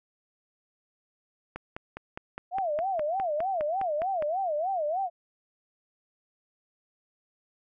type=click train; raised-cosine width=0.5 ms; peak=-21 dBFS; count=14; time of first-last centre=1.56-4.224 s; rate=4.88 Hz
type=tone with vibrato; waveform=sine; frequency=680 Hz; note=F5; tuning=46 cents flat; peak=-26 dBFS; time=2.51-5.1 s; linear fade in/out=50 ms; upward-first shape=sine; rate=3.3 Hz; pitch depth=250 cents each way
effects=none